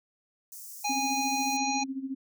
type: high-pass noise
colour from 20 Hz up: white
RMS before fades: -44 dBFS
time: 0.52-1.57 s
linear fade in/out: 2 ms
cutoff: 5400 Hz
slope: 48 dB/octave
type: harmonic tone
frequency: 824 Hz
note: G#5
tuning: 14 cents flat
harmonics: 1 / 3 / 5 / 7 / 8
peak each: -29 / -34 / -36 / -37 / -38 dBFS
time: 0.84-1.84 s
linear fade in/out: 10 ms
type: tone with tremolo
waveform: sine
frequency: 267.3 Hz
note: C4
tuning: 37 cents sharp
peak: -29 dBFS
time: 0.89-2.15 s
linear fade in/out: 10 ms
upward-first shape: sine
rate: 14 Hz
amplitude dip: 75%
effects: none